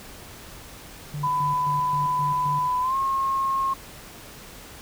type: tone with tremolo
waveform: sine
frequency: 146.83 Hz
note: D3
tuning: in tune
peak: -28 dBFS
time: 1.14-2.68 s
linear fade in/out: 2 ms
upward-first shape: square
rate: 3.8 Hz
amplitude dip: 70%
type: tone with pitch glide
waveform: sine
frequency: 1000 to 1078 Hz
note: B5 to C#6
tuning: +21 to -49 cents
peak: -21 dBFS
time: 1.23-3.74 s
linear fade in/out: 10 ms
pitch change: +130 cents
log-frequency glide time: 2.81-2.96 s
effects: pink hiss -43 dBFS RMS until 4.81 s